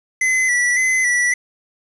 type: tone with vibrato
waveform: square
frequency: 1996 Hz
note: B6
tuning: 18 cents sharp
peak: -15 dBFS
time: 0.21-1.34 s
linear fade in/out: 5 ms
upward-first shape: square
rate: 1.8 Hz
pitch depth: 37 cents each way
effects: resampled to 24000 Hz + 7-bit